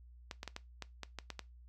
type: clicks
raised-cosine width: 0.2 ms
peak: -24 dBFS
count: 9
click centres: 0.312 / 0.431 / 0.477 / 0.564 / 0.823 / 1.033 / 1.187 / 1.303 / 1.393 s
effects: noise-tail reverb RT60 0.2 s tail -19 dB re dry + added 60 Hz sine -54 dBFS peak until 1.68 s